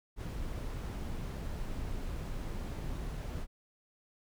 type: noise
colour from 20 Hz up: brown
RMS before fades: -38 dBFS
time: 0.16-3.47 s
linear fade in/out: 50 ms
effects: none